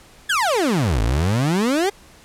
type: exponential two-way sweep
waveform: 30% pulse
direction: down then up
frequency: 1760 to 51 to 416.5 Hz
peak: -14 dBFS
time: 0.29-1.9 s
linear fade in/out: 10 ms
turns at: 1.01 s
effects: pink hiss -48 dBFS RMS until 2.24 s + low-pass 11000 Hz 12 dB/octave